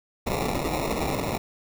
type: noise with sample-and-hold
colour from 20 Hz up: white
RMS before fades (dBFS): -27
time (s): 0.26-1.38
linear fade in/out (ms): 10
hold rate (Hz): 1575
effects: none